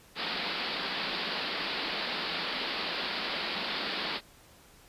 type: band-pass noise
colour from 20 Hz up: white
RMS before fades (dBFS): -34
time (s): 0.15-4.21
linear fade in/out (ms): 50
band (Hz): 160 to 4800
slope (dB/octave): 96
effects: pink hiss -57 dBFS RMS until 4.88 s + resampled to 32000 Hz